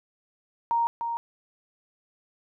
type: tone with echo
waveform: sine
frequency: 932.3 Hz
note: A#5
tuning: in tune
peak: -21 dBFS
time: 0.71-0.87 s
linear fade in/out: 0 ms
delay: 300 ms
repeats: 1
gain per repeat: -6 dB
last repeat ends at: 1.17 s
effects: none